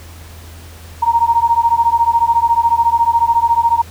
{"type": "beating tone pair", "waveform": "sine", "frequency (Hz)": [924, 938], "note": ["A#5", "A#5"], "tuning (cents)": [-16, 11], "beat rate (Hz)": 14, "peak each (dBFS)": -13, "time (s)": [1.02, 3.82], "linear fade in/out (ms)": 10, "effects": ["added 82 Hz sine -34 dBFS peak until 3.9 s", "pink hiss -40 dBFS RMS until 3.9 s"]}